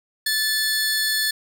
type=tone pair together; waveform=sawtooth; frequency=1747 / 4347 Hz; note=A6 / C#8; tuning=-13 / -35 cents; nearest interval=octave + major third; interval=1578 cents; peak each=-19 / -20 dBFS; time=0.26-1.31 s; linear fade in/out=5 ms; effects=none